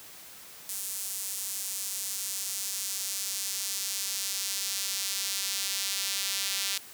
sawtooth tone with high-pass filter sweep, 196.3 Hz, G3, 3 cents sharp, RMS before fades -33 dBFS, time 0.69-6.78 s, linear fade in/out 2 ms, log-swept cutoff 8600 to 3700 Hz, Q 1, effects white hiss -48 dBFS RMS until 6.93 s + high-pass 60 Hz 12 dB/octave

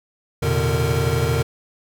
square tone cluster, 83.6 / 115.8 / 128.1 / 146.4 / 460.3 Hz, E2 / A#2 / C3 / D3 / A#4, +25 / -11 / -36 / -5 / -22 cents, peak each -25 dBFS, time 0.42-1.43 s, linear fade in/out 10 ms, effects none

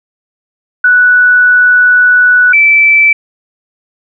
sine tone pair in turn, 1479 / 2321 Hz, F#6 / D7, -1 / -21 cents, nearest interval minor sixth, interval 780 cents, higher second, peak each -3 dBFS, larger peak neither, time 0.84-2.53 / 2.53-3.13 s, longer first, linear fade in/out 5 ms, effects none

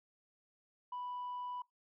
sine tone, 987.8 Hz, B5, in tune, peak -38 dBFS, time 0.92-1.62 s, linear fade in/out 5 ms, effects noise-tail reverb RT60 0.2 s tail -24 dB re dry + tanh soft clip ceiling -37 dBFS

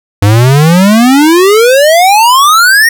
square exponential sweep, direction up, 98 to 1893 Hz, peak -3 dBFS, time 0.22-2.89 s, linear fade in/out 5 ms, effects none

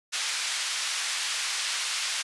white band-pass noise, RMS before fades -30 dBFS, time 0.12-2.23 s, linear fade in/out 20 ms, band 1400 to 6000 Hz, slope 12 dB/octave, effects resampled to 24000 Hz

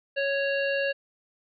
harmonic tone, 554.4 Hz, C#5, in tune, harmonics 1 / 3 / 5 / 7 / 8, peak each -26 / -30 / -32 / -45 / -43 dBFS, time 0.16-0.93 s, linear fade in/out 20 ms, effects none

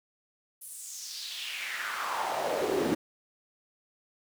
brown noise with high-pass filter sweep, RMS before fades -33 dBFS, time 0.61-2.95 s, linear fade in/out 10 ms, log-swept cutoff 11000 to 280 Hz, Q 3.3, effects none

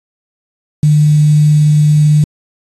sine tone with quantisation, 150.4 Hz, D3, 42 cents sharp, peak -5 dBFS, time 0.83-2.24 s, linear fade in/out 2 ms, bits 5, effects AAC 32 kbps

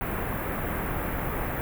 pink band-stop noise, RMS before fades -30 dBFS, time 0.01-1.61 s, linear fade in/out 0 ms, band 2100 to 14000 Hz, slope 24 dB/octave, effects none

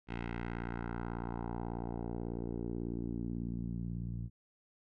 10% pulse tone with low-pass filter sweep, 58.27 Hz, A#1, in tune, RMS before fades -39 dBFS, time 0.07-4.3 s, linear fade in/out 50 ms, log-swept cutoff 2600 to 130 Hz, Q 1.8, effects none

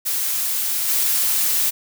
blue noise with level steps, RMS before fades -22 / -19 dBFS, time 0.05-1.71 s, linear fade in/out 20 ms, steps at 0.88 s, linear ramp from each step 5 ms, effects none

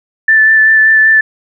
sine tone with vibrato, 1760 Hz, A6, in tune, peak -4 dBFS, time 0.28-1.21 s, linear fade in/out 5 ms, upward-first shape sine, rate 5.2 Hz, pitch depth 13 cents each way, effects none

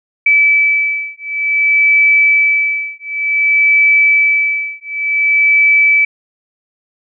sine beating tone pair, 2305 / 2305.55 Hz, D7 / D7, -33 / -33 cents, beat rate 0.55 Hz, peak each -12 dBFS, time 0.26-6.05 s, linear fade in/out 5 ms, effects none

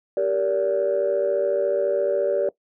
sine chord, G minor, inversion none, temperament equal with one note detuned, 392 / 466.2 / 575.6 Hz, G4 / Bb4 / D5, 0 / 0 / -35 cents, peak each -24 / -24 / -20 dBFS, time 0.17-2.49 s, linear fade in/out 2 ms, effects noise-tail reverb RT60 0.1 s tail -19 dB re dry + tanh soft clip ceiling -13 dBFS

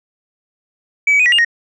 sine tone with pitch steps, 2291 / 2275 / 2491 / 1935 / 2826 / 1868 Hz, D7 / C#7 / D#7 / B6 / F7 / A#6, -44 / +44 / +1 / -36 / +20 / +3 cents, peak -7 dBFS, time 1.07-1.448 s, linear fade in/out 5 ms, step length 63 ms, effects tanh soft clip ceiling -7 dBFS

